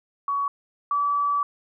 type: tone pair in turn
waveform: sine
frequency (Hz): 1125 / 1150.6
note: C#6 / D6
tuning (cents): +25 / -36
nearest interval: unison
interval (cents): 39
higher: second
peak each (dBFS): -22 / -20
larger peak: second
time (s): 0.28-0.48 / 0.91-1.43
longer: second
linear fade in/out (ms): 2
effects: none